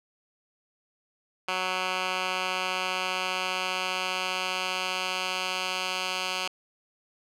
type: tone with band-pass filter sweep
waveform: 10% pulse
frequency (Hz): 185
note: F#3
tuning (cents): 0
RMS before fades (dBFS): -30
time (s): 1.48-6.48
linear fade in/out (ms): 5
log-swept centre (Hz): 2200 to 3300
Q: 1.1
effects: none